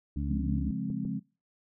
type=harmonic tone; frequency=71.1 Hz; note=C#2; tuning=45 cents sharp; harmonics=1 / 2 / 3 / 4; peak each=-32 / -35 / -37 / -38 dBFS; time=0.16-0.71 s; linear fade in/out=5 ms
type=chord; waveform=sine; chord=Db major seventh; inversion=none; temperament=equal; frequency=138.59 / 174.61 / 207.7 / 261.6 Hz; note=Db3 / F3 / Ab3 / C4; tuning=0 / 0 / 0 / 0 cents; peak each=-38 / -36 / -34 / -36 dBFS; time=0.28-1.2 s; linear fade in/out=20 ms
type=clicks; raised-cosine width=3 ms; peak=-29 dBFS; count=2; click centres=0.902 / 1.051 s
effects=noise-tail reverb RT60 0.3 s tail -21 dB re dry